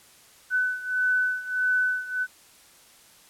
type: beating tone pair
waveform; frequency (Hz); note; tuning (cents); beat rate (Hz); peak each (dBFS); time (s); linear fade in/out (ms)
sine; 1502 / 1503.6; F#6 / F#6; +26 / +27; 1.6; -24 / -27; 0.5-2.27; 50
effects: white hiss -54 dBFS RMS until 3.29 s + low-pass 12000 Hz 12 dB/octave